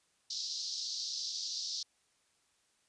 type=band-pass noise; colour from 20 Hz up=pink; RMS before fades=-39 dBFS; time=0.3-1.83 s; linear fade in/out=5 ms; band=4100 to 5800 Hz; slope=48 dB/octave; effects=white hiss -73 dBFS RMS until 2.88 s + resampled to 22050 Hz